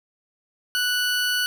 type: tone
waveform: 20% pulse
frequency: 1480 Hz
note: F#6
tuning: in tune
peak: -16 dBFS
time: 0.75-1.46 s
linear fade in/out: 0 ms
effects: none